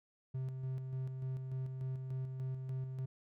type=tone with tremolo; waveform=triangle; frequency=130.81 Hz; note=C3; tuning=in tune; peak=-34 dBFS; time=0.34-3.06 s; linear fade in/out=10 ms; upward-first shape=square; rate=3.4 Hz; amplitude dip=40%; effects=none